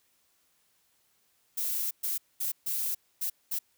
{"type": "noise bursts at uneven times", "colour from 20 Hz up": "violet", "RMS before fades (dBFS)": -31, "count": 6, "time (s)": [[1.57, 1.91], [2.03, 2.18], [2.4, 2.52], [2.66, 2.95], [3.21, 3.3], [3.51, 3.59]], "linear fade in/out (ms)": 10, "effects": ["white hiss -70 dBFS RMS until 3.77 s"]}